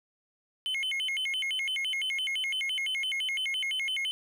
triangle tone with vibrato, 2564 Hz, E7, 49 cents flat, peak -27 dBFS, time 0.66-4.11 s, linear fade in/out 0 ms, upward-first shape square, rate 5.9 Hz, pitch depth 300 cents each way, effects none

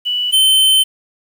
sine / square tone pair in turn, 2960 / 3080 Hz, F#7 / G7, 0 / -31 cents, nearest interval minor second, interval 69 cents, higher second, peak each -15 / -9 dBFS, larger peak second, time 0.05-0.32 / 0.32-0.84 s, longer second, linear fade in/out 20 ms, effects 7-bit

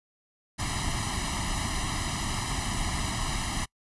pink noise with comb filter, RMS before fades -30 dBFS, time 0.58-3.66 s, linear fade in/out 20 ms, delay 1 ms, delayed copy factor +0.95, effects noise-tail reverb RT60 0.1 s tail -26 dB re dry + resampled to 24000 Hz

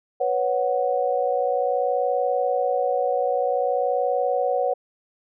sine chord, B suspended second, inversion none, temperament equal, 493.9 / 554.4 / 740 Hz, B4 / C#5 / F#5, 0 / 0 / 0 cents, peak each -24 dBFS, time 0.2-4.74 s, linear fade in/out 10 ms, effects none

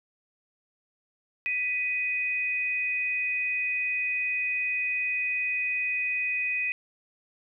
sine tone pair together, 1982.6 / 2500 Hz, B6 / D#7, +6 / +8 cents, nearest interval major third, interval 402 cents, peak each -34 / -26 dBFS, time 1.46-6.72 s, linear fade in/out 0 ms, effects none

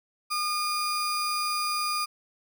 35% pulse tone pair together, 1214 / 4856 Hz, D#6 / D#8, -43 / -43 cents, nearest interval 2 octaves, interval 2400 cents, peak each -26 / -33 dBFS, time 0.3-2.06 s, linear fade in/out 20 ms, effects none

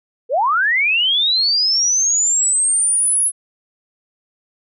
sine linear sweep, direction up, 440 to 10740 Hz, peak -13 dBFS, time 0.29-3.32 s, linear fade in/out 50 ms, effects none

